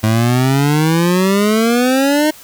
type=exponential sweep; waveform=25% pulse; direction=up; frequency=107.6 to 311.1 Hz; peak=-7 dBFS; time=0.03-2.31 s; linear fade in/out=10 ms; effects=white hiss -39 dBFS RMS until 2.43 s